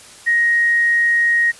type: tone with quantisation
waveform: sine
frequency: 1877 Hz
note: A#6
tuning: 11 cents sharp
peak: -12 dBFS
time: 0.26-1.52 s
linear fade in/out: 20 ms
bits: 7
effects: white hiss -41 dBFS RMS until 1.59 s + resampled to 24000 Hz